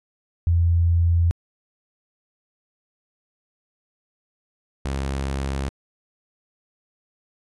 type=tone pair in turn; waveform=sine / sawtooth; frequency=85 / 67.99 Hz; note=F2 / C#2; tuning=-46 / -33 cents; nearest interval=major third; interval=387 cents; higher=first; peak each=-15 / -20 dBFS; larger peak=first; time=0.47-1.31 / 4.85-5.69 s; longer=neither; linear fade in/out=0 ms; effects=resampled to 24000 Hz